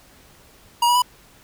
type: tone with pitch steps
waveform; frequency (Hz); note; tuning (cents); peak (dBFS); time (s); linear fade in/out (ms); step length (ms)
square; 952 / 970.3 / 989; A#5 / B5 / B5; +36 / -31 / +2; -15; 0.82-1.021; 5; 67
effects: pink hiss -51 dBFS RMS until 1.43 s